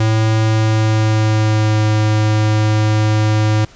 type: tone with pitch glide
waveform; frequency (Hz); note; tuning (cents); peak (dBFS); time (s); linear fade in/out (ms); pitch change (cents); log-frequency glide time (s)
square; 110 to 107.55; A2 to A2; 0 to -39; -12; 0-3.65; 5; -39; 0.4-1.85
effects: pink hiss -44 dBFS RMS until 3.75 s + resampled to 16000 Hz